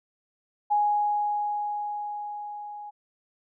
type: tone with level ramp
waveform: sine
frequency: 830.6 Hz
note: G#5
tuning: in tune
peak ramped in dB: -19 to -37 dBFS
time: 0.7-2.91 s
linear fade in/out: 20 ms
effects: none